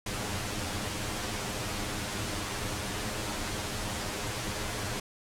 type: noise with comb filter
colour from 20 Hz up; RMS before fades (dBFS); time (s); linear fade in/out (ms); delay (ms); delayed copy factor
pink; -34; 0.06-5; 5; 9.7; +0.65
effects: low-pass 10000 Hz 12 dB/octave